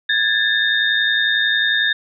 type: tone cluster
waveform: sine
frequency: 1656 / 1767 / 3663 Hz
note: G#6 / A6 / A#7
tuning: -5 / +7 / -31 cents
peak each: -19 dBFS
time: 0.09-1.93 s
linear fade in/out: 5 ms
effects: none